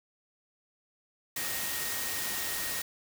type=tone in noise; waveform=sine; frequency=1868 Hz; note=A#6; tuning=3 cents sharp; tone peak=-41 dBFS; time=1.36-2.82 s; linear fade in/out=5 ms; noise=white; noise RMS=-34 dBFS; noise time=1.36-2.82 s; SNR=-10 dB; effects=none